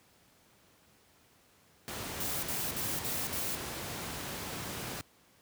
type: noise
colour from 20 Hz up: pink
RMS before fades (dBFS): -39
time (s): 1.88-5.01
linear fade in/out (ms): 0
type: noise bursts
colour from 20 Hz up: blue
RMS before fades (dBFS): -36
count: 5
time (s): 2.2-3.554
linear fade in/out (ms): 5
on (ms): 230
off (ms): 51
effects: pink hiss -64 dBFS RMS until 5.41 s + high-pass 80 Hz 12 dB/octave